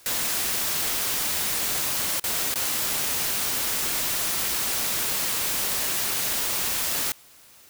white noise with dropouts, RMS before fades -26 dBFS, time 0.06-7.12 s, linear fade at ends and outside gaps 1 ms, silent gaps 2.197-2.24 / 2.541-2.557 s, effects white hiss -52 dBFS RMS until 7.69 s

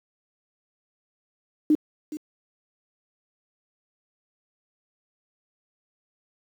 sine tone with echo, 303.9 Hz, D#4, 41 cents flat, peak -14 dBFS, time 1.7-1.75 s, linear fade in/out 2 ms, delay 420 ms, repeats 1, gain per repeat -15 dB, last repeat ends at 2.17 s, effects high-pass 200 Hz 12 dB/octave + 8-bit

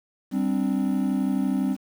triangle chord, G suspended fourth, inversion none, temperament equal, 196 / 261.6 / 293.7 Hz, G3 / C4 / D4, 0 / 0 / 0 cents, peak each -23 / -22 / -27 dBFS, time 0.31-1.77 s, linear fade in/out 50 ms, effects tanh soft clip ceiling -11 dBFS + 8-bit

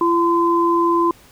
sine tone pair together, 340 / 1025.3 Hz, F4 / C6, -46 / -35 cents, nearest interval octave + perfect fifth, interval 1911 cents, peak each -16 dBFS, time 0.01-1.11 s, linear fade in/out 2 ms, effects pink hiss -48 dBFS RMS until 1.31 s

